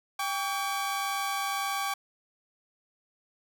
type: tone pair together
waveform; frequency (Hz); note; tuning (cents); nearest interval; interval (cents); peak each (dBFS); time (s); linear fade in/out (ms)
sawtooth; 793 / 1138.6; G5 / C#6; +20 / +46; tritone; 626; -28; 0.19-1.94; 5
effects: none